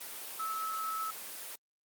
sine tone in noise, 1300 Hz, E6, 24 cents flat, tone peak -33 dBFS, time 0.39-1.11 s, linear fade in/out 10 ms, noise white, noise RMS -43 dBFS, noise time 0-1.56 s, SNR +7 dB, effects high-pass 300 Hz 12 dB/octave + Opus 24 kbps

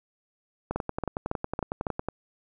two click trains, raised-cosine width 1 ms, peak -15 / -14 dBFS, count 16 / 5, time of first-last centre 0.71-2.086 / 0.76-1.868 s, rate 10.9 / 3.61 Hz, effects none

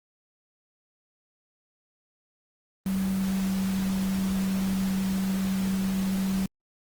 sine tone in noise, 191.2 Hz, G3, 43 cents flat, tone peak -24 dBFS, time 2.86-6.46 s, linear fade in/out 2 ms, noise pink, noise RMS -38 dBFS, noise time 2.86-6.46 s, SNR +11 dB, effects Opus 24 kbps

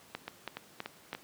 two click trains, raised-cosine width 0.3 ms, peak -20 / -22 dBFS, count 4 / 4, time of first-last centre 0.15-1.13 / 0.28-1.15 s, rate 3.06 / 3.45 Hz, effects pink hiss -57 dBFS RMS until 1.23 s + high-pass 150 Hz 12 dB/octave

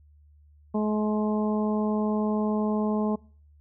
harmonic tone with a mistuned harmonic, 212.9 Hz, G#3, 43 cents sharp, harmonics 1 / 2 / 3 / 4 / 5, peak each -24 / -30 / -34 / -36 / -38 dBFS, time 0.74-3.16 s, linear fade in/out 10 ms, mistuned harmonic 5, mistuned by -16 cents, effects noise-tail reverb RT60 0.5 s tail -25 dB re dry + added 74 Hz sine -53 dBFS peak until 3.6 s

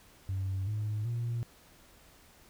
sine tone with pitch steps, 95.8 / 106.3 / 117.94 Hz, G2 / G#2 / A#2, -39 / +41 / +21 cents, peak -29 dBFS, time 0.29-1.43 s, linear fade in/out 0 ms, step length 380 ms, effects tanh soft clip ceiling -28 dBFS + pink hiss -59 dBFS RMS until 2.49 s

